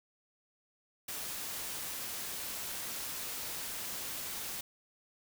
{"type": "noise", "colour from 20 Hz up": "white", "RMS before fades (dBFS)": -40, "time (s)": [1.08, 4.61], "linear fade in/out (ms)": 5, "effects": []}